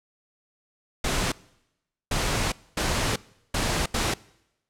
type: noise bursts at uneven times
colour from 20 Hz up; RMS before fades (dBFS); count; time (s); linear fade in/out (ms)
pink; -25; 5; 1.04-1.32 / 2.11-2.52 / 2.77-3.16 / 3.54-3.86 / 3.94-4.14; 5
effects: noise-tail reverb RT60 0.9 s tail -23 dB re dry + low-pass 9000 Hz 12 dB/octave